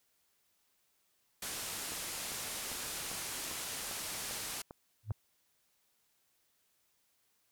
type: low-pass noise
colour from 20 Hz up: white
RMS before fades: -41 dBFS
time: 1.42-4.62 s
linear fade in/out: 5 ms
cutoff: 12000 Hz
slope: 24 dB/octave
type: click train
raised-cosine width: 1 ms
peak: -32 dBFS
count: 9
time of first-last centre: 1.92-5.107 s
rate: 2.51 Hz
type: tone with exponential growth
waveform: sine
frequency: 106.6 Hz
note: G#2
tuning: 46 cents sharp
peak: -29 dBFS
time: 5.03-5.12 s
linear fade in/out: 5 ms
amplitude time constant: 18 ms
effects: white hiss -75 dBFS RMS until 7.51 s